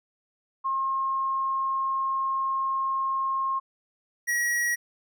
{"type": "tone pair in turn", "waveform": ["sine", "square"], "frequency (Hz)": [1072, 1910.1], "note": ["C6", "A#6"], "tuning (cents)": [42, 42], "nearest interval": "minor seventh", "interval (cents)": 1000, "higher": "second", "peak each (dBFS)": -24, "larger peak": "neither", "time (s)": [[0.64, 3.6], [4.27, 4.76]], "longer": "first", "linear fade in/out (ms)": 20, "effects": []}